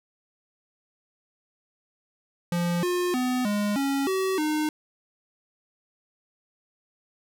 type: tone with pitch steps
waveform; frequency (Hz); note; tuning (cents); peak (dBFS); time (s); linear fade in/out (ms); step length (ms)
square; 173.4 / 356.9 / 251.8 / 206.3 / 276 / 380.1 / 305.8; F3 / F4 / B3 / G#3 / C#4 / F#4 / D#4; -12 / +38 / +34 / -11 / -7 / +47 / -30; -24; 2.52-4.69; 2; 310
effects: none